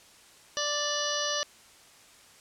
harmonic tone, 587.3 Hz, D5, in tune, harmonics 1 / 2 / 3 / 5 / 6 / 7 / 8 / 9 / 10, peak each -34 / -36 / -36 / -35 / -39 / -39 / -38 / -40 / -34 dBFS, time 0.57-1.43 s, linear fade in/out 0 ms, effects white hiss -55 dBFS RMS until 2.4 s + low-pass 9000 Hz 12 dB/octave

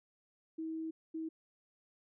sine tone bursts at uneven times, 321.2 Hz, E4, 45 cents flat, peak -37 dBFS, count 2, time 0.58-0.91 / 1.14-1.29 s, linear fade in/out 10 ms, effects none

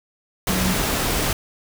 sine tone in noise, 185.3 Hz, F#3, 3 cents sharp, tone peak -21 dBFS, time 0.49-0.74 s, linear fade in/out 2 ms, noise pink, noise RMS -22 dBFS, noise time 0.47-1.33 s, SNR -2 dB, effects none

